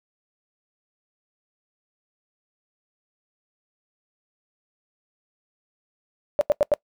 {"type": "tone bursts", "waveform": "sine", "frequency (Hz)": 587.3, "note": "D5", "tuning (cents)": 0, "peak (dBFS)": -14, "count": 4, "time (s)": [6.39, 6.738], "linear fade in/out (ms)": 0, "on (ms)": 21, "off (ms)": 88, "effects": ["noise-tail reverb RT60 0.1 s tail -23 dB re dry"]}